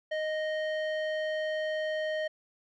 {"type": "tone with low-pass filter", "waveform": "square", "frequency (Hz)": 621, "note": "D#5", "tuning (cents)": -3, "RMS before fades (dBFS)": -32, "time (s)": [0.11, 2.28], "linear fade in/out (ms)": 10, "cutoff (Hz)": 2600, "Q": 1.4, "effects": []}